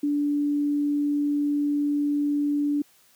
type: tone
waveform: sine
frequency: 290.6 Hz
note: D4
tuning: 18 cents flat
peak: -21 dBFS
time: 0.03-2.82 s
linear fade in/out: 5 ms
effects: white hiss -59 dBFS RMS until 3.15 s + high-pass 100 Hz 12 dB/octave